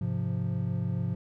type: chord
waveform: triangle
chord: F minor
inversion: first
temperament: equal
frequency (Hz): 103.83 / 130.81 / 174.61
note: Ab2 / C3 / F3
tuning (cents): 0 / 0 / 0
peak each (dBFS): -30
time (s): 0.01-1.15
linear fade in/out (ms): 5
effects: none